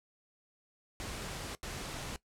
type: noise bursts at uneven times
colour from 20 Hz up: pink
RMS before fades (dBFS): -41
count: 2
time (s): 1-1.55 / 1.63-2.16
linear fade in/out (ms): 0
effects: noise-tail reverb RT60 0.1 s tail -19 dB re dry + low-pass 10000 Hz 12 dB/octave